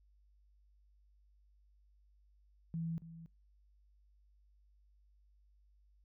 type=tone with echo; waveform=sine; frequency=164.8 Hz; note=E3; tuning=in tune; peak=-36 dBFS; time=2.74-2.98 s; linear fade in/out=0 ms; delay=280 ms; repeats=1; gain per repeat=-13 dB; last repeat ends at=3.26 s; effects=noise-tail reverb RT60 0.3 s tail -24 dB re dry + added 50 Hz sine -65 dBFS peak until 6.04 s